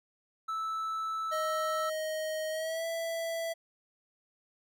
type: tone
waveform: triangle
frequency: 1313 Hz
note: E6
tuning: 7 cents flat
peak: -30 dBFS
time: 0.48-1.9 s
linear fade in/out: 10 ms
type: tone with pitch glide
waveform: square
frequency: 626 to 662.1 Hz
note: D#5 to E5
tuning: +10 to +7 cents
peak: -33 dBFS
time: 1.31-3.54 s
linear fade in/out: 20 ms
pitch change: +97 cents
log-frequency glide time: 2.5-2.86 s
effects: none